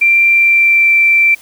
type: tone with pitch glide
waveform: sine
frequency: 2362 to 2344 Hz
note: D7 to D7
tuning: +9 to -4 cents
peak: -6 dBFS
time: 0.01-1.35 s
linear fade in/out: 10 ms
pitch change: -13 cents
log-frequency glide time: 0.3-0.92 s
effects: white hiss -41 dBFS RMS until 1.41 s